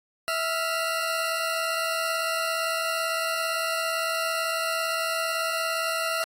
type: tone pair together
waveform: 20% pulse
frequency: 654.1 / 1386 Hz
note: E5 / F6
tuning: -14 / -14 cents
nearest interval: octave + minor second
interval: 1300 cents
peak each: -23 dBFS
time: 0.28-6.24 s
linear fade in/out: 0 ms
effects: AAC 48 kbps